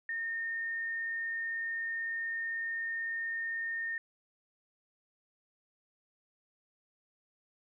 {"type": "tone", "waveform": "sine", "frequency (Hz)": 1829, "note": "A#6", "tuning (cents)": -33, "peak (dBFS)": -33, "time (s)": [0.09, 3.98], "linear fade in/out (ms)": 2, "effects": []}